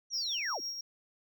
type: linear sweep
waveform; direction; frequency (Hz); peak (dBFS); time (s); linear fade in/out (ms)
sine; down; 5880 to 169.3; -33; 0.1-0.61; 50
type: tone with tremolo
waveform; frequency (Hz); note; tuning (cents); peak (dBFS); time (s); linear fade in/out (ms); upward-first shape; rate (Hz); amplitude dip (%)
triangle; 5590; F8; +1; -33; 0.13-0.81; 5; sine; 6; 45
effects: none